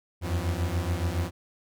40% pulse beating tone pair, 83.1 / 90.2 Hz, E2 / F#2, +15 / -44 cents, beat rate 7.1 Hz, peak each -28 dBFS, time 0.21-1.31 s, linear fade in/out 50 ms, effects none

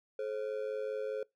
triangle ring-modulated tone, 481.9 Hz, B4, 43 cents flat, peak -29 dBFS, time 0.19-1.23 s, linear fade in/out 0 ms, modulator 52.4 Hz, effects noise-tail reverb RT60 0.2 s tail -25 dB re dry

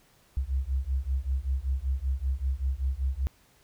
sine beating tone pair, 63.9 / 69.1 Hz, C2 / C#2, -40 / -5 cents, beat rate 5.2 Hz, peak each -29 dBFS, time 0.37-3.27 s, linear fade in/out 0 ms, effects pink hiss -62 dBFS RMS until 3.63 s

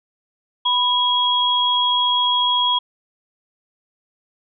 sine tone pair together, 987.8 / 3302 Hz, B5 / G#7, 0 / -11 cents, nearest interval octave + major sixth, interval 2089 cents, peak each -19 / -17 dBFS, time 0.65-2.79 s, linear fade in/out 10 ms, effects none

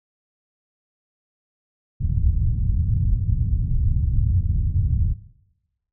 white low-pass noise, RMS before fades -20 dBFS, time 2-5.14 s, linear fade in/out 20 ms, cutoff 110 Hz, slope 24 dB/octave, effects noise-tail reverb RT60 0.9 s tail -17 dB re dry

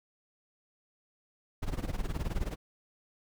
brown noise with tremolo, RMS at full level -30 dBFS, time 1.62-2.56 s, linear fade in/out 10 ms, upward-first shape sine, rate 19 Hz, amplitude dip 85%, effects none

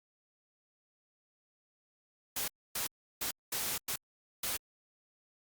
white noise bursts at uneven times, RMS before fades -35 dBFS, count 6, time 2.36-2.48 / 2.75-2.87 / 3.21-3.31 / 3.52-3.78 / 3.88-3.96 / 4.43-4.57 s, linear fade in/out 5 ms, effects Opus 48 kbps

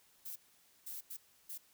violet noise bursts at uneven times, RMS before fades -45 dBFS, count 4, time 0.25-0.36 / 0.86-1.01 / 1.1-1.17 / 1.49-1.58 s, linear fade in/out 10 ms, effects white hiss -68 dBFS RMS until 1.73 s

